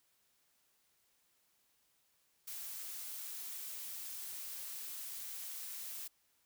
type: noise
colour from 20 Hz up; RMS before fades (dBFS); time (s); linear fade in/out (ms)
blue; -45; 2.47-6.08; 10
effects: white hiss -75 dBFS RMS until 6.45 s